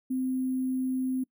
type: tone with sample-and-hold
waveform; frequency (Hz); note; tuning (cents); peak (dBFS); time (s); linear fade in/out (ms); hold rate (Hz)
sine; 258.9; C4; -18; -26; 0.1-1.24; 10; 11025
effects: noise-tail reverb RT60 0.1 s tail -24 dB re dry